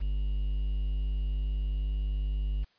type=tone with quantisation; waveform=triangle; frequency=49.87 Hz; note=G1; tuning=30 cents sharp; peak=-25 dBFS; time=0-2.65 s; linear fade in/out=20 ms; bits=9; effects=white hiss -67 dBFS RMS until 2.78 s + resampled to 11025 Hz